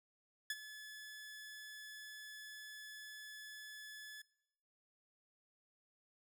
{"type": "tone with ADSR envelope", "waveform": "sawtooth", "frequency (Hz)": 1718, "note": "A6", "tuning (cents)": -42, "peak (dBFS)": -32, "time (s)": [0.5, 4.22], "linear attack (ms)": 3, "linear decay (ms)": 41, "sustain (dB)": -14, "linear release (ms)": 6, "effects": ["noise-tail reverb RT60 0.8 s tail -21 dB re dry"]}